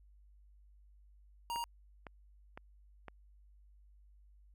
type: tone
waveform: square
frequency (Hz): 941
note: A#5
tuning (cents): +16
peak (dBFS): -37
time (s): 1.5-1.64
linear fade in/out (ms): 0
type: click train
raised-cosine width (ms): 0.5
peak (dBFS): -31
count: 4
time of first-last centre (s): 1.56-3.083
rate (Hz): 1.97
effects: added 50 Hz sine -59 dBFS peak until 4.54 s